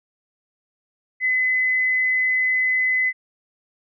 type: tone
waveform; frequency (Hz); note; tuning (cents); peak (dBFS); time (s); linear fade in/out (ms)
sine; 2023; B6; +41; -17; 1.2-3.13; 50
effects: none